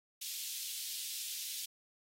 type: high-pass noise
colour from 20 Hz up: pink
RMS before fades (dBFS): -42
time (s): 0.21-1.66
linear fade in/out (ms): 10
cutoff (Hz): 3200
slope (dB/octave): 24
effects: AAC 48 kbps